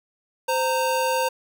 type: tone pair together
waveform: square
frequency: 519 / 924 Hz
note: C5 / A#5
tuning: -14 / -16 cents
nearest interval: minor seventh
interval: 998 cents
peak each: -24 dBFS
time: 0.48-1.29 s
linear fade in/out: 10 ms
effects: none